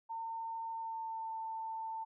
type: tone with pitch glide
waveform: sine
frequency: 907 to 893 Hz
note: A#5 to A5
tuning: -48 to +25 cents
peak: -38 dBFS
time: 0.09-2.05 s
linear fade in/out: 20 ms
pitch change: -27 cents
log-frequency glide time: 0.67-1.36 s
effects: none